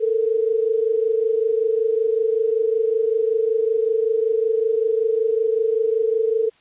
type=tone pair together; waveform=sine; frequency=440.9 / 466.2 Hz; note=A4 / A#4; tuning=+4 / 0 cents; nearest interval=minor second; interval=96 cents; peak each=-18 / -22 dBFS; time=0-6.5 s; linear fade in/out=20 ms; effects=white hiss -57 dBFS RMS until 6.6 s + resampled to 8000 Hz